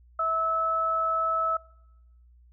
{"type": "tone pair together", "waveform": "sine", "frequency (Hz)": [650.5, 1301], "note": ["E5", "E6"], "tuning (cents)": [-23, -23], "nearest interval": "octave", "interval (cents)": 1200, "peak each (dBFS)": [-32, -24], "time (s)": [0.19, 1.57], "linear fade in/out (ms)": 5, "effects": ["noise-tail reverb RT60 0.9 s tail -24 dB re dry", "added 60 Hz sine -53 dBFS peak until 2.52 s"]}